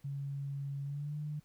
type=tone with pitch glide; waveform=sine; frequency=139.7 to 149.73 Hz; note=C#3 to D3; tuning=+14 to +34 cents; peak=-36 dBFS; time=0.04-1.4 s; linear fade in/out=10 ms; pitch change=+120 cents; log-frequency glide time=0.83-1.17 s; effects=pink hiss -70 dBFS RMS until 1.44 s